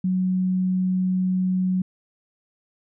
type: tone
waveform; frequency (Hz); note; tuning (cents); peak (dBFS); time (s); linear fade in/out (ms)
sine; 185; F#3; 0; -19; 0.04-1.82; 5
effects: none